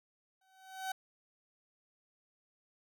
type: tone with exponential growth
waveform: 30% pulse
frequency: 760 Hz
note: F#5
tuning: 46 cents sharp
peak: -31 dBFS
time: 0.41-0.92 s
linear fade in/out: 5 ms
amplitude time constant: 110 ms
effects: none